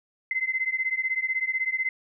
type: beating tone pair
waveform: sine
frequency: 2053 / 2069 Hz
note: C7 / C7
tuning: -33 / -20 cents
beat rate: 16 Hz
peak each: -27 / -28 dBFS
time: 0.31-1.89 s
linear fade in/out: 2 ms
effects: none